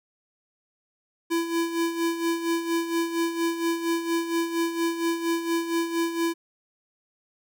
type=tone with tremolo; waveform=square; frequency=334.6 Hz; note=E4; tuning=26 cents sharp; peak=-22 dBFS; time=1.3-6.34 s; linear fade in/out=20 ms; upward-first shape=sine; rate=4.3 Hz; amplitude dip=65%; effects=none